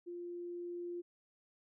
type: tone with level ramp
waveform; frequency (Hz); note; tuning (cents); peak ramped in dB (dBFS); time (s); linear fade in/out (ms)
sine; 349.2; F4; 0; -42 to -39; 0.06-1.02; 20
effects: none